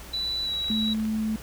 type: tone with pitch glide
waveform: sine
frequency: 3963 to 3895 Hz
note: B7 to B7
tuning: +5 to -25 cents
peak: -26 dBFS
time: 0.13-0.94 s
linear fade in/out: 10 ms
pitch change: -30 cents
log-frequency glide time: 0.44-0.5 s
type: clicks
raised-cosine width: 0.3 ms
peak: -28 dBFS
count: 8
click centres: 0.644 / 0.683 / 0.715 / 0.847 / 0.881 / 0.947 / 0.999 / 1.053 s
type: tone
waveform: sine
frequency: 218 Hz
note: A3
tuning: 16 cents flat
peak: -24 dBFS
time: 0.7-1.36 s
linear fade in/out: 2 ms
effects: added 60 Hz sine -43 dBFS peak until 1.42 s + pink hiss -44 dBFS RMS until 1.42 s